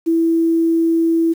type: tone with quantisation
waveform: sine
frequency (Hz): 330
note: E4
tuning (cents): +2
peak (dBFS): -12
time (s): 0.06-1.34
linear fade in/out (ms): 20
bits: 7
effects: none